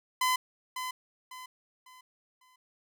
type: tone with echo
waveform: sawtooth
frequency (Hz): 1017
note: C6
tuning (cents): -50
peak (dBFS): -21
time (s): 0.21-0.36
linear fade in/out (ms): 5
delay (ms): 550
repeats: 4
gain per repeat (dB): -9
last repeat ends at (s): 2.56
effects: none